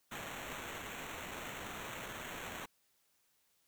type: noise with sample-and-hold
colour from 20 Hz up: violet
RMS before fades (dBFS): -45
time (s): 0.11-2.66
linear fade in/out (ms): 10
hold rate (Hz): 4900
effects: white hiss -75 dBFS RMS until 3.67 s